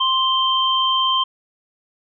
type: tone pair together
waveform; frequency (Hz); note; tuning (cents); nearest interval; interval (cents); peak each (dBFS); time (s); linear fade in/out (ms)
sine; 1046.5 / 3136; C6 / G7; 0 / 0; octave + perfect fifth; 1900; -18; 0-1.24; 10
effects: none